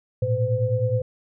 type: tone cluster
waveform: sine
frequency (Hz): 109.2 / 118.8 / 510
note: A2 / A#2 / C5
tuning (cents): -13 / +33 / -44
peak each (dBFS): -24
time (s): 0.22-1.02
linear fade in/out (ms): 5
effects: none